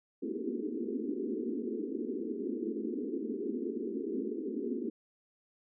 pink band-pass noise, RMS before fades -36 dBFS, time 0.22-4.9 s, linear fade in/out 10 ms, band 220 to 440 Hz, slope 96 dB/octave, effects none

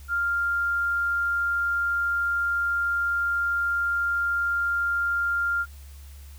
sine tone, 1396.9 Hz, F6, in tune, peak -22 dBFS, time 0.08-5.66 s, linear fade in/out 50 ms, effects added 70 Hz sine -41 dBFS peak until 6.38 s + white hiss -54 dBFS RMS until 6.38 s

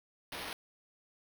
white noise with sample-and-hold, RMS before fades -42 dBFS, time 0.32-0.53 s, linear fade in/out 2 ms, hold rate 7350 Hz, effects none

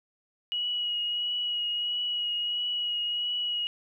sine tone with vibrato, 2908 Hz, F#7, 31 cents flat, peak -27 dBFS, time 0.52-3.67 s, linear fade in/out 0 ms, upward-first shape triangle, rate 1.5 Hz, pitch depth 19 cents each way, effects 11-bit

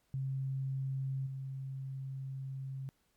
sine tone with level steps, 134.1 Hz, C3, 43 cents sharp, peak -33 / -38 dBFS, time 0.14-2.89 s, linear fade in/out 0 ms, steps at 1.26 s, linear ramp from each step 10 ms, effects pink hiss -75 dBFS RMS until 3.16 s + MP3 96 kbps

